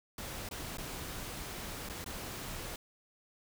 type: noise with dropouts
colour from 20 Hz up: pink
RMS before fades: -42 dBFS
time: 0.18-2.76 s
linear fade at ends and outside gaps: 2 ms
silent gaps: 0.489-0.511 / 0.772-0.783 / 1.889-1.897 / 2.043-2.061 s
effects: none